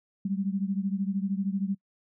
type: beating tone pair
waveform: sine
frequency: 191.9 / 204.9 Hz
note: G3 / G#3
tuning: -37 / -23 cents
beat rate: 13 Hz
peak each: -28 / -31 dBFS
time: 0.25-1.75 s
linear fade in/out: 5 ms
effects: noise-tail reverb RT60 0.1 s tail -26 dB re dry